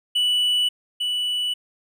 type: tone pair in turn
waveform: triangle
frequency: 2960 / 2960 Hz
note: F#7 / F#7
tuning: 0 / 0 cents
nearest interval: unison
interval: 0 cents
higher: neither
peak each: -16 / -20 dBFS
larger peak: first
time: 0.15-0.69 / 1-1.54 s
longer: neither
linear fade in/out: 10 ms
effects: none